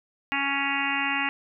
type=harmonic tone; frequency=278.1 Hz; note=C#4; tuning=6 cents sharp; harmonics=1 / 3 / 4 / 5 / 6 / 7 / 8 / 9 / 10; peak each=-34 / -32 / -34 / -35 / -35 / -30 / -34 / -32 / -31 dBFS; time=0.32-1.29 s; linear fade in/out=0 ms; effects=none